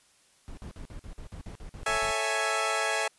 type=noise bursts; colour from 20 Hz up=brown; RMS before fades=-41 dBFS; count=12; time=0.48-2.112 s; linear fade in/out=0 ms; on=92 ms; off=48 ms
type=chord; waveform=15% pulse; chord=A major seventh; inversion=none; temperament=equal; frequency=440 / 554.4 / 659.3 / 830.6 Hz; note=A4 / C#5 / E5 / G#5; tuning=0 / 0 / 0 / 0 cents; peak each=-27 / -28 / -24 / -25 dBFS; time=1.86-3.08 s; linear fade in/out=5 ms
effects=white hiss -63 dBFS RMS until 3.18 s + resampled to 24000 Hz